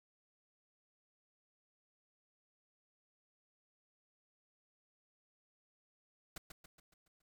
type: noise with echo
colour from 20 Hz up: pink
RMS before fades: -45 dBFS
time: 6.36-6.38 s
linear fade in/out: 5 ms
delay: 140 ms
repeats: 6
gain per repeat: -6 dB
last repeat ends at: 7.22 s
effects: none